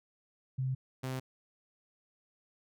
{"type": "tone pair in turn", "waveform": ["sine", "sawtooth"], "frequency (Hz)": [130.81, 130.15], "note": ["C3", "C3"], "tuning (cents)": [0, -9], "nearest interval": "unison", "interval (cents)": 9, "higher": "first", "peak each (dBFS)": [-30, -31], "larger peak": "first", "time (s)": [[0.58, 0.75], [1.03, 1.2]], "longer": "neither", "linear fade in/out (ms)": 10, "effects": []}